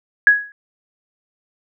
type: tone with exponential decay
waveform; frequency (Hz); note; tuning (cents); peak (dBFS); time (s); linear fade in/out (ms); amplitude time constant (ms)
sine; 1668; G#6; +7; -3; 0.27-0.52; 1; 54
effects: none